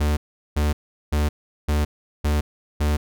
45% pulse tone bursts, 74.4 Hz, D2, 23 cents sharp, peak -18 dBFS, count 6, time 0-2.97 s, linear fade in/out 10 ms, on 170 ms, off 390 ms, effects none

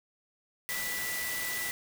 sine tone in noise, 1973 Hz, B6, 2 cents flat, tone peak -35 dBFS, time 0.69-1.71 s, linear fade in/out 0 ms, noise white, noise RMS -36 dBFS, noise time 0.69-1.71 s, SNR -2 dB, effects none

